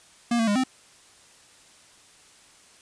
square tone with pitch steps, 236.6 / 226.3 / 204.8 / 259.4 Hz, A#3 / A3 / G#3 / C4, +26 / +49 / -24 / -15 cents, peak -21 dBFS, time 0.31-0.638 s, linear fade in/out 5 ms, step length 82 ms, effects white hiss -54 dBFS RMS until 2.81 s + resampled to 22050 Hz

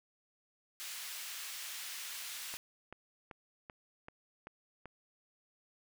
pink high-pass noise, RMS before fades -44 dBFS, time 0.8-2.57 s, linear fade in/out 0 ms, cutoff 2100 Hz, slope 12 dB/octave
click train, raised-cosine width 0.5 ms, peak -32 dBFS, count 7, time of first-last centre 2.54-4.857 s, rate 2.59 Hz
effects none

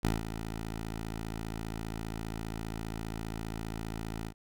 10% pulse tone with ADSR envelope, 55 Hz, A1, in tune, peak -17 dBFS, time 0.03-4.34 s, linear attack 14 ms, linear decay 170 ms, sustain -11 dB, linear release 77 ms, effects none

